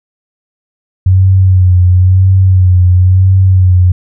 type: tone with vibrato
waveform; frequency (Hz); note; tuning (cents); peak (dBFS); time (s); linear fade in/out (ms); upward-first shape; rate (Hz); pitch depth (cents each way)
sine; 92.5; F#2; 0; -3; 1.06-3.92; 5; sine; 0.98; 46
effects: none